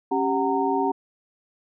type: tone cluster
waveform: sine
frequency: 275.4 / 391.3 / 746 / 921 Hz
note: C#4 / G4 / F#5 / A#5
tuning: -11 / -3 / +14 / -21 cents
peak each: -26 / -25 / -27 / -25 dBFS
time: 0.11-0.92 s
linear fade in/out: 10 ms
effects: none